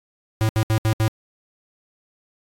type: tone bursts at uneven times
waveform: square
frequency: 110 Hz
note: A2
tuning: in tune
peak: -17 dBFS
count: 5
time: 0.41-0.49 / 0.56-0.63 / 0.7-0.78 / 0.85-0.93 / 1-1.08 s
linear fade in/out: 0 ms
effects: AAC 48 kbps